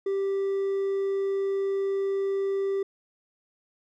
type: tone with hard clipping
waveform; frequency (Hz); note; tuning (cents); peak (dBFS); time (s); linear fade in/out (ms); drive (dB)
triangle; 392; G4; 0; -25; 0.06-2.83; 5; 5
effects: none